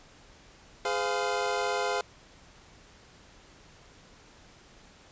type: chord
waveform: 25% pulse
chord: F minor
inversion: first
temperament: equal with one note detuned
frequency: 415.3 / 509.8 / 698.5 Hz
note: Ab4 / C5 / F5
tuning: 0 / -45 / 0 cents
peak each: -28 dBFS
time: 0.85-2.01 s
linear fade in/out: 2 ms
effects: pink hiss -55 dBFS RMS until 5.11 s + resampled to 16000 Hz